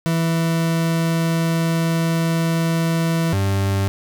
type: tone pair in turn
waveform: 40% pulse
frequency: 164.81 / 98.08 Hz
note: E3 / G2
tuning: 0 / +1 cents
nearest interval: major sixth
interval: 899 cents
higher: first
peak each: -16 dBFS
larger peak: neither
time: 0.06-3.33 / 3.33-3.88 s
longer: first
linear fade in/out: 0 ms
effects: none